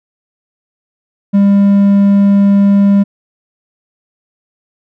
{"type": "tone", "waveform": "triangle", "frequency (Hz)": 199.9, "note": "G3", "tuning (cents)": 34, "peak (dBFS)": -3, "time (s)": [1.33, 3.04], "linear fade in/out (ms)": 20, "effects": []}